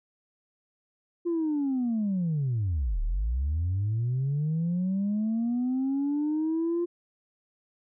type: linear two-way sweep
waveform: sine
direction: down then up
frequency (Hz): 349.2 to 34.65 to 349.2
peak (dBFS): -23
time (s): 1.25-6.86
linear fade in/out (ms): 20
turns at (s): 3.01
effects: tanh soft clip ceiling -22 dBFS